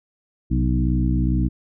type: harmonic tone with a mistuned harmonic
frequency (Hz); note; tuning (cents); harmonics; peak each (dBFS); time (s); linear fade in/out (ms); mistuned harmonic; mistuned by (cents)
62.2; B1; +13; 1 / 2 / 3 / 4 / 5; -20 / -23 / -25 / -26 / -27; 0.5-1.49; 20; 2; +70
effects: none